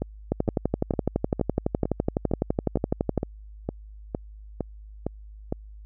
two click trains, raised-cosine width 2 ms, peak -9 / -13 dBFS, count 35 / 13, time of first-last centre 0.32-3.177 / 0.02-5.525 s, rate 11.9 / 2.18 Hz, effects added 52 Hz sine -41 dBFS peak until 5.85 s

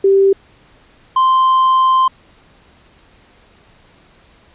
sine / triangle tone pair in turn, 390.8 / 1043.3 Hz, G4 / C6, -5 / -5 cents, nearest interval octave + perfect fourth, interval 1700 cents, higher second, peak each -7 dBFS, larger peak neither, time 0.04-0.33 / 1.16-2.08 s, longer second, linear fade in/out 5 ms, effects pink hiss -49 dBFS RMS until 4.54 s + resampled to 8000 Hz

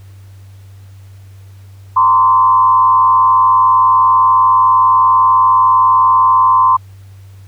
sine tone with frequency modulation, 1034 Hz, C6, 21 cents flat, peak -6 dBFS, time 1.96-6.77 s, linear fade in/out 10 ms, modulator 101 Hz, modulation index 0.77, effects added 97 Hz sine -34 dBFS peak until 7.47 s + pink hiss -51 dBFS RMS until 7.47 s

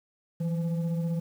sine tone with frequency modulation, 164.9 Hz, E3, 1 cent sharp, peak -25 dBFS, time 0.4-1.2 s, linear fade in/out 10 ms, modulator 345 Hz, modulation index 0.44, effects tanh soft clip ceiling -22 dBFS + 9-bit

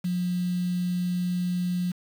sine tone with quantisation, 178.8 Hz, F3, 41 cents sharp, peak -24 dBFS, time 0.04-1.92 s, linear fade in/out 10 ms, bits 7, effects none

